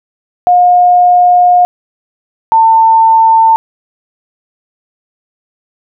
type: tone pair in turn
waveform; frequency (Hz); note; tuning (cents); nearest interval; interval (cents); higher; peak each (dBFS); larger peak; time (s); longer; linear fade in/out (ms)
sine; 715 / 897.3; F5 / A5; +41 / +34; major third; 393; second; -3; neither; 0.47-1.65 / 2.52-3.56; first; 0
effects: none